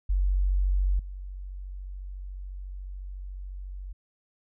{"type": "tone with level steps", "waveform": "sine", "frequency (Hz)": 47, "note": "F#1", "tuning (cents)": 28, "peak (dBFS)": [-21, -35], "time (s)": [0.09, 3.93], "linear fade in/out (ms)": 10, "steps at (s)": 0.99, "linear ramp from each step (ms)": 5, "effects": []}